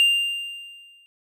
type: tone with exponential decay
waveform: triangle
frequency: 2794 Hz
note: F7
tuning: in tune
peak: -11 dBFS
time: 0-1.06 s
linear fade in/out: 0 ms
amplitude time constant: 230 ms
effects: none